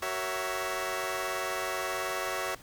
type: chord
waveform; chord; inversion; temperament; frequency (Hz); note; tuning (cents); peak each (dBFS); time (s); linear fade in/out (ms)
15% pulse; F# dominant seventh; none; equal with one note detuned; 375.8 / 466.2 / 554.4 / 659.3; F#4 / A#4 / C#5 / E5; +27 / 0 / 0 / 0; -30 / -34 / -30 / -29; 0.02-2.55; 5
effects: pink hiss -53 dBFS RMS until 2.62 s